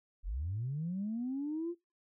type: linear sweep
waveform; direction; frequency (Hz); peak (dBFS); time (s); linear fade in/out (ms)
sine; up; 36.71 to 353; -33; 0.23-1.75; 50
effects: noise-tail reverb RT60 0.3 s tail -26 dB re dry + tanh soft clip ceiling -29 dBFS